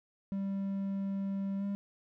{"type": "tone with pitch glide", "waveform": "triangle", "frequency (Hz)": [196, 199.89], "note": ["G3", "G3"], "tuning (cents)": [0, 34], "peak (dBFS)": -30, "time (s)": [0.32, 1.75], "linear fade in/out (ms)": 0, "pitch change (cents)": 34, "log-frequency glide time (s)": [1.58, 1.64], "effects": []}